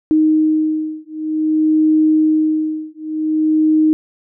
sine beating tone pair, 311.1 / 311.63 Hz, D#4 / D#4, 0 / +3 cents, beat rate 0.53 Hz, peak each -15 dBFS, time 0.11-3.93 s, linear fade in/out 0 ms, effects none

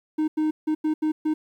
triangle tone bursts at uneven times, 309.4 Hz, D#4, 10 cents flat, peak -18 dBFS, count 6, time 0.18-0.28 / 0.37-0.51 / 0.67-0.75 / 0.84-0.94 / 1.02-1.12 / 1.25-1.34 s, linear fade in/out 10 ms, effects 10-bit

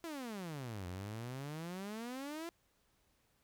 sawtooth exponential two-way sweep, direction down then up, 344.9 to 87 to 344.9 Hz, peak -38 dBFS, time 0.04-2.49 s, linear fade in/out 0 ms, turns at 0.87 s, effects pink hiss -75 dBFS RMS until 3.43 s

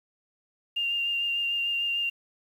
sine tone with vibrato, 2794 Hz, F7, in tune, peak -25 dBFS, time 0.76-2.1 s, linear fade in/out 10 ms, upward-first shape triangle, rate 6.7 Hz, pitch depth 20 cents each way, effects 9-bit

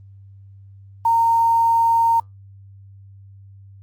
sine tone with quantisation, 920 Hz, A#5, 23 cents flat, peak -13 dBFS, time 1.05-2.2 s, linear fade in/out 5 ms, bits 7, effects added 98 Hz sine -41 dBFS peak until 3.82 s + Opus 24 kbps

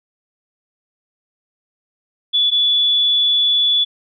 sine tone pair in turn, 3438 / 3438 Hz, A7 / A7, -41 / -41 cents, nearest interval unison, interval 0 cents, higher neither, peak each -12 dBFS, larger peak neither, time 2.33-2.51 / 2.51-3.85 s, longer second, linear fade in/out 20 ms, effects none

